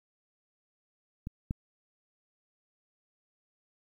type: clicks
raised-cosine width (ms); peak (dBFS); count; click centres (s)
5; -24 / -19; 2; 1.271 / 1.509
effects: 10-bit